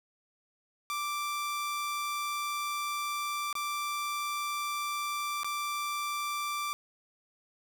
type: tone with dropouts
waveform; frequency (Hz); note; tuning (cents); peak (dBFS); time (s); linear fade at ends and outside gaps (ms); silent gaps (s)
sawtooth; 1174.7; D6; 0; -28; 0.9-6.73; 0; 3.528-3.553 / 5.433-5.445
effects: none